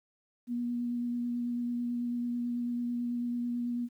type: tone with vibrato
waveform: sine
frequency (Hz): 240.7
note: B3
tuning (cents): -44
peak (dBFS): -30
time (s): 0.47-3.89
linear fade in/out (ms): 50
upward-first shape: sine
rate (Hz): 9.1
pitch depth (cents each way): 12
effects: 11-bit